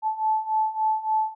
sine beating tone pair, 869 / 872.5 Hz, A5 / A5, -22 / -15 cents, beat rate 3.5 Hz, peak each -26 / -23 dBFS, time 0.02-1.35 s, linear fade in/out 50 ms, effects none

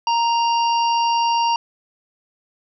harmonic tone, 932.3 Hz, A#5, in tune, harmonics 1 / 3 / 5 / 6, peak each -16 / -26 / -30 / -32 dBFS, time 0.07-1.56 s, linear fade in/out 2 ms, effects none

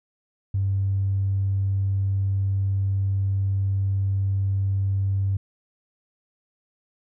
triangle tone with tanh clipping, 97.6 Hz, G2, 7 cents flat, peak -20 dBFS, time 0.54-5.37 s, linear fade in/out 5 ms, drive 4 dB, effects none

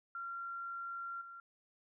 sine tone with level steps, 1376 Hz, F6, 26 cents flat, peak -40 / -48 dBFS, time 0.15-1.4 s, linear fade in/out 2 ms, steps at 1.21 s, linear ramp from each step 5 ms, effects none

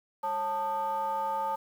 sine tone with frequency modulation, 886 Hz, A5, 12 cents sharp, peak -27 dBFS, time 0.23-1.56 s, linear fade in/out 10 ms, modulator 341 Hz, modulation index 0.69, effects tanh soft clip ceiling -24 dBFS + 9-bit

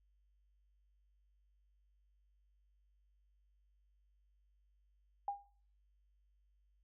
sine tone with exponential decay, 807 Hz, G#5, 50 cents flat, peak -32 dBFS, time 5.28-5.46 s, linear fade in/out 2 ms, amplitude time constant 38 ms, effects noise-tail reverb RT60 0.5 s tail -20 dB re dry + added 50 Hz sine -70 dBFS peak until 6.83 s

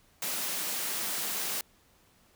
white high-pass noise, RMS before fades -33 dBFS, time 0.22-1.61 s, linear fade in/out 2 ms, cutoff 150 Hz, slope 48 dB/octave, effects pink hiss -64 dBFS RMS until 2.35 s

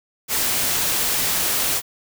white noise, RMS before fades -21 dBFS, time 0.28-1.82 s, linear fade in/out 50 ms, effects none

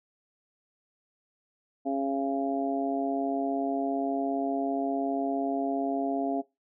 harmonic tone, 137.3 Hz, C#3, 16 cents flat, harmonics 2 / 3 / 4 / 5 / 6, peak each -29 / -36 / -41 / -31 / -43 dBFS, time 1.85-6.42 s, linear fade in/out 20 ms, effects noise-tail reverb RT60 0.2 s tail -18 dB re dry

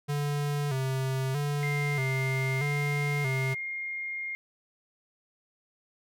square tone with vibrato, 138.59 Hz, C#3, in tune, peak -28 dBFS, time 0.08-3.55 s, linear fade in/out 20 ms, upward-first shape square, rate 0.79 Hz, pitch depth 80 cents each way
sine tone with pitch glide, 2100 to 2127 Hz, C7 to C7, +6 to +28 cents, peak -32 dBFS, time 1.63-4.35 s, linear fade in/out 0 ms, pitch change +22 cents, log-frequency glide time 1.99-3.58 s
effects none

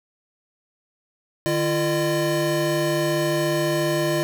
square tone cluster, 151.5 / 342.2 / 605 Hz, D#3 / F4 / D#5, -46 / -35 / -49 cents, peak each -27 / -24 / -25 dBFS, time 1.46-4.23 s, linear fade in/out 0 ms, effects none

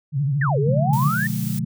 sine tone with vibrato, 140.4 Hz, C#3, 22 cents sharp, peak -18 dBFS, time 0.12-1.14 s, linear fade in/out 50 ms, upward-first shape triangle, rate 13 Hz, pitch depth 150 cents each way
sine exponential two-way sweep, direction down then up, 1954 to 395 to 1855 Hz, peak -21 dBFS, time 0.41-1.27 s, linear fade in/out 5 ms, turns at 0.59 s
sine chord, B diminished seventh, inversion none, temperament just, 123.47 / 148.16 / 177.8 / 213.4 Hz, B2 / D3 / F3 / Ab3, 0 / +16 / +31 / +47 cents, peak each -27 dBFS, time 0.66-1.65 s, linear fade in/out 10 ms
blue noise, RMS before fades -35 dBFS, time 0.93-1.59 s, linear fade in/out 2 ms
effects none

